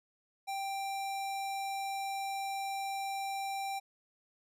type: tone with sample-and-hold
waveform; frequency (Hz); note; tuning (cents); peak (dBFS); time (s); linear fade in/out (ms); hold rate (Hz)
sine; 784; G5; 0; -34; 0.47-3.8; 20; 3150
effects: resampled to 32000 Hz